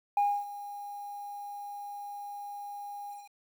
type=tone with ADSR envelope; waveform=sine; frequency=815 Hz; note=G#5; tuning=33 cents flat; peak=-20 dBFS; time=0.17-3.31 s; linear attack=3 ms; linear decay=270 ms; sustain=-18 dB; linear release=220 ms; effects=tanh soft clip ceiling -21 dBFS + 9-bit